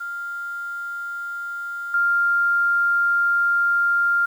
sine tone with level steps, 1396.9 Hz, F6, in tune, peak -27 / -16 dBFS, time 0-4.26 s, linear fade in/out 10 ms, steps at 1.94 s, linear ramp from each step 2 ms, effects 8-bit

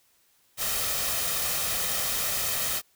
white noise with comb filter, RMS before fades -28 dBFS, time 0.57-2.82 s, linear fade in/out 50 ms, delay 1.6 ms, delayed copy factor +0.5, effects white hiss -65 dBFS RMS until 2.95 s

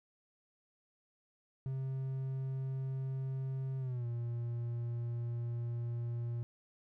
triangle tone with pitch glide, 132.9 to 118.4 Hz, C3 to A#2, +27 to +27 cents, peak -33 dBFS, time 1.66-6.43 s, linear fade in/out 0 ms, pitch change -200 cents, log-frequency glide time 3.79-4.06 s, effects none

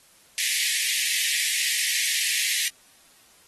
pink high-pass noise, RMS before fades -25 dBFS, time 0.38-2.68 s, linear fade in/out 0 ms, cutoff 1800 Hz, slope 96 dB/octave, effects white hiss -56 dBFS RMS until 3.47 s + AAC 32 kbps

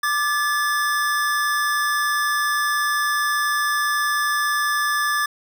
square tone pair together, 1184.6 / 1723 Hz, D6 / A6, +15 / -37 cents, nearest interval tritone, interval 648 cents, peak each -23 / -22 dBFS, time 0.03-5.26 s, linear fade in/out 5 ms, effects none

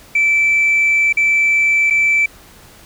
sine tone with dropouts, 2324 Hz, D7, 19 cents flat, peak -9 dBFS, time 0.15-2.26 s, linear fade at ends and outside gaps 5 ms, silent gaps 1.127-1.17 / 1.901-1.906 s, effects tanh soft clip ceiling -8 dBFS + pink hiss -43 dBFS RMS until 2.85 s

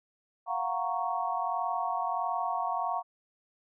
sine chord, Gb major seventh, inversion third, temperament equal, 698.5 / 740 / 932.3 / 1108.7 Hz, F5 / Gb5 / Bb5 / Db6, 0 / 0 / 0 / 0 cents, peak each -34 dBFS, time 0.46-3.03 s, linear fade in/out 50 ms, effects none

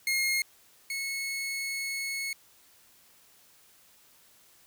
sawtooth tone pair in turn, 2147 / 2190 Hz, C7 / C#7, +44 / -22 cents, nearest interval unison, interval 34 cents, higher second, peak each -22 / -28 dBFS, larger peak first, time 0.07-0.42 / 0.9-2.33 s, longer second, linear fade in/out 2 ms, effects white hiss -60 dBFS RMS until 4.66 s

